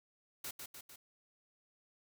white noise with echo, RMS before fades -43 dBFS, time 0.44-0.51 s, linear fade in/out 5 ms, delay 150 ms, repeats 3, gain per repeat -4 dB, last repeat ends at 0.96 s, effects none

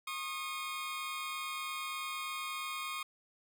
20% pulse tone pair together, 1083.4 / 1232 Hz, C#6 / D#6, -40 / -17 cents, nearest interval major second, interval 223 cents, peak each -36 / -35 dBFS, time 0.07-3.03 s, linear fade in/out 5 ms, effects none

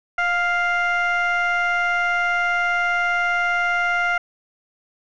sine tone with frequency modulation, 1400 Hz, F6, 4 cents sharp, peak -16 dBFS, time 0.18-4.18 s, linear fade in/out 5 ms, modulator 695 Hz, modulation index 1.1, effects tanh soft clip ceiling -15 dBFS

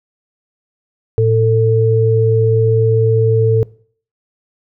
sine tone pair together, 112.4 / 446 Hz, A2 / A4, +37 / +23 cents, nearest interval 2 octaves, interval 2386 cents, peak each -12 dBFS, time 1.18-3.63 s, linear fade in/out 0 ms, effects noise-tail reverb RT60 0.5 s tail -22 dB re dry

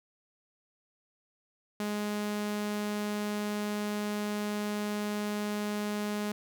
sawtooth tone, 208.3 Hz, G#3, 5 cents sharp, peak -27 dBFS, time 1.8-6.32 s, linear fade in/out 2 ms, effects none

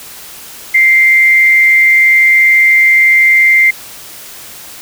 sine tone with frequency modulation, 2093 Hz, C7, in tune, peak -4 dBFS, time 0.74-3.71 s, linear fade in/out 10 ms, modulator 162 Hz, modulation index 0.25, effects white hiss -31 dBFS RMS until 4.81 s

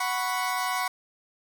30% pulse chord, F# suspended fourth, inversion none, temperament equal, 740 / 987.8 / 1108.7 Hz, F#5 / B5 / C#6, 0 / 0 / 0 cents, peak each -28 dBFS, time 0-0.88 s, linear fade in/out 5 ms, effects none

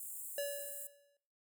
pink high-pass noise, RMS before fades -46 dBFS, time 0-0.87 s, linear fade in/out 2 ms, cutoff 7400 Hz, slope 96 dB/octave
square tone with exponential decay, 570 Hz, C#5, 48 cents sharp, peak -35 dBFS, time 0.38-1.17 s, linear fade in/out 2 ms, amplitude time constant 170 ms
effects noise-tail reverb RT60 0.6 s tail -19 dB re dry

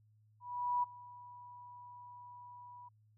sine tone with ADSR envelope, 978 Hz, B5, 17 cents flat, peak -29 dBFS, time 0.4-2.89 s, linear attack 430 ms, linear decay 15 ms, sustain -21 dB, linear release 12 ms, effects added 107 Hz sine -65 dBFS peak until 3.17 s

